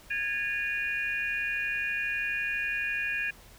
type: tone cluster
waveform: sine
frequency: 1651 / 1783 / 2452 / 2761 Hz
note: G#6 / A6 / D#7 / F7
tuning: -11 / +22 / -26 / -20 cents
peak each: -32 / -39 / -31 / -39 dBFS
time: 0.1-3.31 s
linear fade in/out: 10 ms
effects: added 42 Hz sine -54 dBFS peak until 3.58 s + pink hiss -54 dBFS RMS until 3.58 s